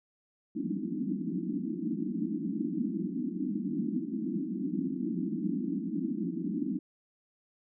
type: band-pass noise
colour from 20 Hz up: white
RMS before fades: -33 dBFS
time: 0.55-6.79 s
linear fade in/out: 10 ms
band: 170 to 330 Hz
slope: 96 dB/octave
effects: none